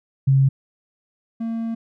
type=tone pair in turn; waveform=sine / triangle; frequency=135.4 / 227.7 Hz; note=C#3 / A#3; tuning=-40 / -40 cents; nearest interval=major sixth; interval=900 cents; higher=second; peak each=-12 / -21 dBFS; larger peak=first; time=0.27-0.49 / 1.4-1.75 s; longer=second; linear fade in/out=10 ms; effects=none